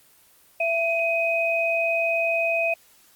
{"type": "tone pair together", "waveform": "sine", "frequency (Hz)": [668, 2512], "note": ["E5", "D#7"], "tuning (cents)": [23, 16], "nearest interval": "octave + major seventh", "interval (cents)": 2293, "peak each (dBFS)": -23, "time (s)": [0.6, 2.74], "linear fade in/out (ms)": 5, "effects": ["white hiss -56 dBFS RMS until 3.15 s", "Opus 24 kbps"]}